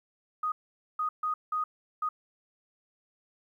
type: tone bursts at uneven times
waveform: sine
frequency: 1244.5 Hz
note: D#6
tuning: in tune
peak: -27 dBFS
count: 5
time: 0.43-0.52 / 0.99-1.09 / 1.23-1.34 / 1.52-1.64 / 2.02-2.09 s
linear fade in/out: 5 ms
effects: 11-bit